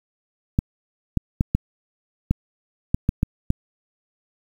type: clicks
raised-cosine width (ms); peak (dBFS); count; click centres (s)
5; -5; 9; 0.589 / 1.173 / 1.409 / 1.55 / 2.31 / 2.945 / 3.091 / 3.231 / 3.504
effects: 7-bit